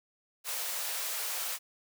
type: high-pass noise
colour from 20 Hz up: white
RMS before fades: -35 dBFS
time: 0.44-1.59 s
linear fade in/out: 50 ms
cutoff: 460 Hz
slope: 48 dB/octave
effects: none